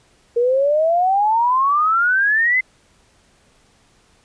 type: exponential sweep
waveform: sine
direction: up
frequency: 466.2 to 2077 Hz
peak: -13 dBFS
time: 0.36-2.61 s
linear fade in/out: 10 ms
effects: pink hiss -56 dBFS RMS until 4.24 s + resampled to 22050 Hz